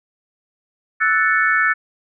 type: chord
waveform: sine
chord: F# minor seventh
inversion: third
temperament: equal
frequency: 1318.5 / 1480 / 1760 / 2217 Hz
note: E6 / F#6 / A6 / C#7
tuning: 0 / 0 / 0 / 0 cents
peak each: -20 / -19 / -17 / -23 dBFS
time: 1-1.74 s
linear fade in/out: 20 ms
effects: none